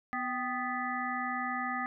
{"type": "harmonic tone with a mistuned harmonic", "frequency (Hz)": 247.8, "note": "B3", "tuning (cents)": 6, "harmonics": [1, 3, 5, 7, 8], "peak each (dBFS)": [-39, -37, -36, -40, -39], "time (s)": [0.13, 1.86], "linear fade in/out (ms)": 0, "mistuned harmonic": 3, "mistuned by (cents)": 74, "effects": []}